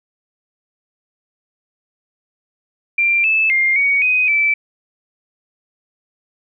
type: tone with pitch steps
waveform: sine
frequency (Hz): 2371 / 2620 / 2114 / 2243 / 2505 / 2320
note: D7 / E7 / C7 / C#7 / D#7 / D7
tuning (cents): +16 / -11 / +17 / +20 / +11 / -22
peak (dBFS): -12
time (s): 2.98-4.54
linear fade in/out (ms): 5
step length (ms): 260
effects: none